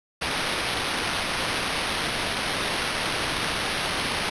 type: noise with sample-and-hold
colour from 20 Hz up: blue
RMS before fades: -27 dBFS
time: 0.21-4.3 s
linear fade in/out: 10 ms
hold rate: 7350 Hz
effects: resampled to 24000 Hz